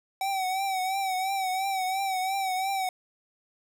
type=tone with vibrato; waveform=square; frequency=763 Hz; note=G5; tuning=47 cents flat; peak=-27 dBFS; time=0.21-2.89 s; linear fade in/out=2 ms; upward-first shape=triangle; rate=2.9 Hz; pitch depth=66 cents each way; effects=none